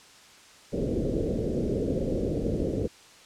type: low-pass noise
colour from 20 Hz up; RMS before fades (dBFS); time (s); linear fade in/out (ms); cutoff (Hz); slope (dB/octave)
white; -28; 0.72-2.88; 20; 520; 48
effects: white hiss -52 dBFS RMS until 3.25 s + low-pass 7000 Hz 12 dB/octave